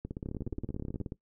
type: two click trains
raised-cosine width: 3 ms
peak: -24 / -24 dBFS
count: 19 / 15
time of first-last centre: 0.05-1.121 / 0.26-1.013 s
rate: 16.8 / 18.6 Hz
effects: noise-tail reverb RT60 0.1 s tail -19 dB re dry